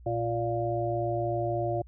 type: harmonic tone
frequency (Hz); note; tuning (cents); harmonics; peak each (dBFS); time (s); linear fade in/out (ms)
116.54; A#2; 0; 1 / 3 / 5 / 6; -32 / -32 / -32 / -32; 0.06-1.82; 5
effects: added 60 Hz sine -47 dBFS peak until 1.87 s